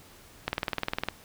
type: click train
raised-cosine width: 0.3 ms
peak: -11 dBFS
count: 13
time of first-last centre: 0.48-1.086 s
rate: 19.8 Hz
effects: pink hiss -53 dBFS RMS until 1.24 s